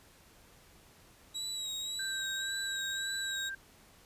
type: tone with vibrato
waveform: 30% pulse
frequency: 3863 Hz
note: B7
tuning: 39 cents flat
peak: -33 dBFS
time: 1.34-3.5 s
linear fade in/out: 20 ms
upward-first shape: sine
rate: 1.8 Hz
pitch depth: 40 cents each way
type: tone with pitch glide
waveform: sine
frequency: 1568 to 1580.7 Hz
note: G6 to G6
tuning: 0 to +14 cents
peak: -37 dBFS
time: 1.99-3.55 s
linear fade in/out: 5 ms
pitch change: +14 cents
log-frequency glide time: 2.38-2.5 s
effects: pink hiss -60 dBFS RMS until 4.05 s + resampled to 32000 Hz